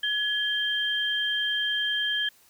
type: tone pair together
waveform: sine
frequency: 1694 / 3165 Hz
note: G#6 / G7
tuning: +34 / +16 cents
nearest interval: major seventh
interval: 1082 cents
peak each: -28 / -26 dBFS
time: 0.03-2.29 s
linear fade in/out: 5 ms
effects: white hiss -59 dBFS RMS until 2.49 s